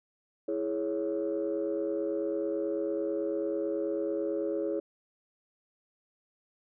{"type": "chord", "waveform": "sine", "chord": "C# minor", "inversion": "first", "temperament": "equal with one note detuned", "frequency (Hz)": [329.6, 418.7, 554.4], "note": ["E4", "G#4", "C#5"], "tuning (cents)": [0, 14, 0], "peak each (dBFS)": [-32, -32, -33], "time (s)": [0.48, 4.8], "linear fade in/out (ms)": 5, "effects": ["tanh soft clip ceiling -22 dBFS"]}